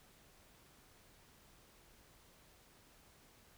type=silence; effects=pink hiss -65 dBFS RMS until 3.57 s